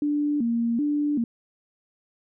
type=tone with vibrato; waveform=sine; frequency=261.6 Hz; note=C4; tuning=in tune; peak=-21 dBFS; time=0.02-1.24 s; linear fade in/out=2 ms; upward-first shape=square; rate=1.3 Hz; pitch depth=200 cents each way; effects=none